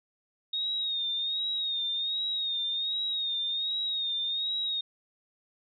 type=tone with vibrato; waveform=sine; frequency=3721 Hz; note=A#7; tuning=4 cents flat; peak=-28 dBFS; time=0.53-4.81 s; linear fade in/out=5 ms; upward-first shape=sine; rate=1.3 Hz; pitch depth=60 cents each way; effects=none